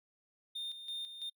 triangle tone with tremolo, 3636 Hz, A#7, 44 cents flat, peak -36 dBFS, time 0.55-1.3 s, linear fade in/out 10 ms, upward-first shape square, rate 3 Hz, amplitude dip 60%, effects noise-tail reverb RT60 0.1 s tail -24 dB re dry

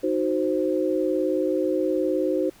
sine chord, C diminished, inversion first, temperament equal, 311.1 / 370 / 523.3 Hz, Eb4 / Gb4 / C5, 0 / 0 / 0 cents, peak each -25 / -25 / -25 dBFS, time 0.03-2.5 s, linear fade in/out 10 ms, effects pink hiss -53 dBFS RMS until 2.6 s

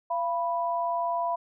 sine tone pair together, 685 / 985.4 Hz, F5 / B5, -34 / -4 cents, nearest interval tritone, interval 630 cents, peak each -28 dBFS, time 0.1-1.36 s, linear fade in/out 10 ms, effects none

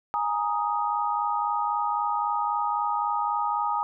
sine chord, Ab suspended second, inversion none, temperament just, 830.6 / 934.4 / 1245.9 Hz, Ab5 / Bb5 / Eb6, 0 / +4 / +2 cents, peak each -28 dBFS, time 0.14-3.83 s, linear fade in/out 0 ms, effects none

